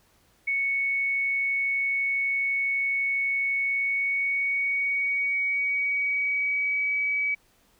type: tone with pitch glide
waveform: sine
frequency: 2217 to 2278 Hz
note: C#7 to C#7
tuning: 0 to +47 cents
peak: -23 dBFS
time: 0.47-7.35 s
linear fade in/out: 10 ms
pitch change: +47 cents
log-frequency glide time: 3.61-6.96 s
effects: pink hiss -63 dBFS RMS until 7.79 s